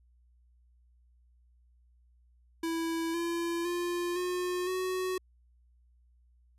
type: tone with pitch steps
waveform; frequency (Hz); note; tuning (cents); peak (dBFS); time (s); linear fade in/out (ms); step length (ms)
square; 329.6 / 339.5 / 349.6 / 360.1 / 370.8; E4 / F4 / F4 / F#4 / F#4; 0 / -49 / +2 / -47 / +4; -31; 2.63-5.18; 5; 510
effects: added 60 Hz sine -61 dBFS peak until 6.58 s + resampled to 32000 Hz